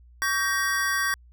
square chord, G diminished, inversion second, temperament just, 1128.9 / 1568 / 1881.6 Hz, Db6 / G6 / Bb6, +31 / 0 / +16 cents, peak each -30 / -27 / -28 dBFS, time 0.22-1.14 s, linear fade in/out 0 ms, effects added 60 Hz sine -49 dBFS peak until 1.32 s

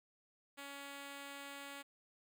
5% pulse tone, 280.5 Hz, C#4, 21 cents sharp, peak -36 dBFS, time 0.57-1.83 s, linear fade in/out 20 ms, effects none

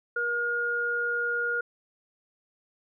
sine tone pair together, 475.7 / 1425.5 Hz, A#4 / F6, +35 / +35 cents, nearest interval octave + perfect fifth, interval 1900 cents, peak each -33 / -26 dBFS, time 0.16-1.61 s, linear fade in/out 5 ms, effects none

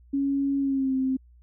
sine tone with pitch glide, 277.2 to 262.6 Hz, C#4 to C4, 0 to +6 cents, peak -22 dBFS, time 0.13-1.17 s, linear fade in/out 10 ms, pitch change -94 cents, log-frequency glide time 0.59-0.95 s, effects added 60 Hz sine -51 dBFS peak until 1.42 s

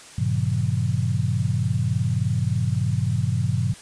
sine chord, G half-diminished seventh, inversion none, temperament just, 98 / 117.6 / 141.12 / 176.4 Hz, G2 / Bb2 / Db3 / F3, 0 / +16 / +31 / +18 cents, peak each -25 / -23 / -26 / -29 dBFS, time 0.18-3.74 s, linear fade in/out 5 ms, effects white hiss -44 dBFS RMS until 3.81 s + resampled to 22050 Hz

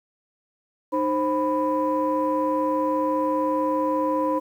sine tone cluster, 307 / 527 / 992 Hz, D#4 / C5 / B5, -23 / +12 / +7 cents, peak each -24 dBFS, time 0.92-4.4 s, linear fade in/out 20 ms, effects tanh soft clip ceiling -13 dBFS + 9-bit

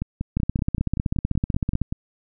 two click trains, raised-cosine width 5 ms, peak -9 / -13 dBFS, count 24 / 11, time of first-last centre 0.37-1.817 / 0.02-1.925 s, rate 15.9 / 5.25 Hz, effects none

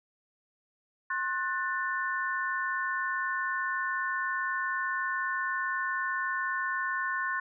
sine chord, F# diminished, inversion second, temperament just, 1065.6 / 1480 / 1776 Hz, C6 / F#6 / A6, +31 / 0 / +16 cents, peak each -33 dBFS, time 1.1-7.4 s, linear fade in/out 5 ms, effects none

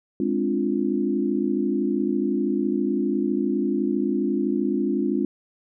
sine chord, D half-diminished seventh, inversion second, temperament equal, 207.7 / 261.6 / 293.7 / 349.2 Hz, Ab3 / C4 / D4 / F4, 0 / 0 / 0 / 0 cents, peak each -26 dBFS, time 0.2-5.25 s, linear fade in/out 2 ms, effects none

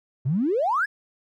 triangle exponential sweep, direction up, 119.4 to 1760 Hz, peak -16 dBFS, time 0.25-0.86 s, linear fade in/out 20 ms, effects tanh soft clip ceiling -18 dBFS

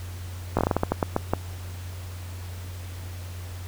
slowing click train, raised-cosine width 1 ms, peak -7 dBFS, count 12, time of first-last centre 0.57-1.336 s, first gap 17 ms, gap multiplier 1.26, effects added 90 Hz sine -34 dBFS peak until 3.67 s + pink hiss -45 dBFS RMS until 3.67 s

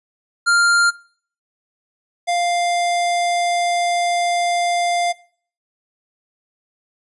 square tone pair in turn, 1396.9 / 698.5 Hz, F6 / F5, 0 / 0 cents, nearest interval octave, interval 1200 cents, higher first, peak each -13 / -17 dBFS, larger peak first, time 0.46-0.91 / 2.27-5.13 s, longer second, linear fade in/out 20 ms, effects noise-tail reverb RT60 0.5 s tail -21 dB re dry + resampled to 24000 Hz

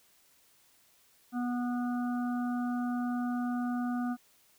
harmonic tone, 244.6 Hz, B3, 16 cents flat, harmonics 1 / 3 / 5 / 6, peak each -30 / -40 / -44 / -46 dBFS, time 1.32-4.17 s, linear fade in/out 50 ms, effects white hiss -65 dBFS RMS until 4.58 s

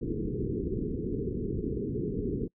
white low-pass noise, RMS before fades -32 dBFS, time 0.01-2.48 s, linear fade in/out 10 ms, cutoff 450 Hz, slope 96 dB/octave, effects noise-tail reverb RT60 0.1 s tail -25 dB re dry

